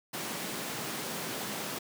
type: high-pass noise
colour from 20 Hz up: pink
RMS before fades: -37 dBFS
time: 0.13-1.79 s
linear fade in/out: 10 ms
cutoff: 150 Hz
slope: 24 dB/octave
effects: none